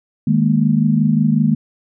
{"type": "chord", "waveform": "sine", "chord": "D# suspended fourth", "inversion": "none", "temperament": "equal", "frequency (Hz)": [155.56, 207.7, 233.1], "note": ["D#3", "G#3", "A#3"], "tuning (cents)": [0, 0, 0], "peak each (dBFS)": -16, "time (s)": [0.27, 1.55], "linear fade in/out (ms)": 5, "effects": []}